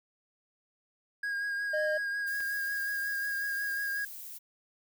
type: tone with vibrato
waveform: triangle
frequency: 1633 Hz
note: G#6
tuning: 30 cents flat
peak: -29 dBFS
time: 1.23-4.05 s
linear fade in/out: 5 ms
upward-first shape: sine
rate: 5.5 Hz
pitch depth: 22 cents each way
type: tone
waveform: triangle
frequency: 613 Hz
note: D#5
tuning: 26 cents flat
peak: -27 dBFS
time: 1.73-1.98 s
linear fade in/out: 10 ms
type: noise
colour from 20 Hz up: violet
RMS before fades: -44 dBFS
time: 2.26-4.39 s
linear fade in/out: 20 ms
type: click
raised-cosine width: 0.3 ms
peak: -32 dBFS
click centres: 2.405 s
effects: none